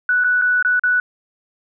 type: tone with dropouts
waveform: sine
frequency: 1480 Hz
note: F#6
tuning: in tune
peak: -13 dBFS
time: 0.09-1 s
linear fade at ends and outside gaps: 2 ms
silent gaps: 0.239-0.244 / 0.415-0.42 / 0.626-0.648 / 0.795-0.836 s
effects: none